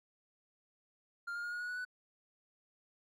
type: tone with pitch steps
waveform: triangle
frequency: 1399 / 1413.6 / 1428.4 / 1443.3 / 1458.4 / 1473.7 / 1489.1 Hz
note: F6 / F6 / F6 / F#6 / F#6 / F#6 / F#6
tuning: +3 / +21 / +39 / -43 / -25 / -7 / +11 cents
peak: -36 dBFS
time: 1.27-1.851 s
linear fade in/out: 10 ms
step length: 83 ms
effects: none